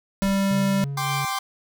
brown noise with exponential decay, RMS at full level -28 dBFS, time 0.22-0.55 s, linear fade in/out 0 ms, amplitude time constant 70 ms
square tone, 196 Hz, G3, in tune, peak -20 dBFS, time 0.22-0.84 s, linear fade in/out 0 ms
triangle tone with tremolo, 140 Hz, C#3, 18 cents sharp, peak -24 dBFS, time 0.51-1.25 s, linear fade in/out 0 ms, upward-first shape sine, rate 3.5 Hz, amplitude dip 25%
sawtooth chord, G suspended fourth, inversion none, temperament equal, 784 / 1046.5 / 1174.7 Hz, G5 / C6 / D6, 0 / 0 / 0 cents, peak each -25 dBFS, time 0.97-1.39 s, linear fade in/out 5 ms
effects none

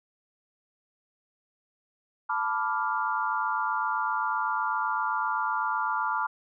sine chord, B half-diminished seventh, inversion third, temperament equal, 880 / 987.8 / 1174.7 / 1396.9 Hz, A5 / B5 / D6 / F6, 0 / 0 / 0 / 0 cents, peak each -31 dBFS, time 2.29-6.27 s, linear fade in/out 10 ms, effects none

